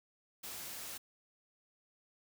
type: noise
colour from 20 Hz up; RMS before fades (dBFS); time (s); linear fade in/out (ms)
white; -45; 0.43-0.98; 10
effects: none